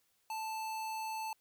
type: tone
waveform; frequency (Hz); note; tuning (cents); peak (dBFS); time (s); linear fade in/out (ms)
square; 880; A5; 0; -38; 0.3-1.33; 2
effects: white hiss -75 dBFS RMS until 1.4 s